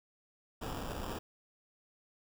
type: noise with sample-and-hold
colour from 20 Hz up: pink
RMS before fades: -40 dBFS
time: 0.61-1.19 s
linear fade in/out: 10 ms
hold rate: 2100 Hz
effects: none